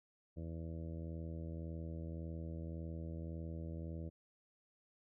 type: harmonic tone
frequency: 81.8 Hz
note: E2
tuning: 13 cents flat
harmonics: 1 / 2 / 3 / 4 / 5 / 6 / 7 / 8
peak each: -44 / -47 / -54 / -52 / -61 / -57 / -57 / -65 dBFS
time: 0.36-4.1 s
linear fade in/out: 20 ms
effects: none